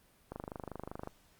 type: click train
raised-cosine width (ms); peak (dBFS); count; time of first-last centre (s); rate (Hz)
1; -26; 20; 0.32-1.074; 25.2
effects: pink hiss -66 dBFS RMS until 1.39 s + Opus 32 kbps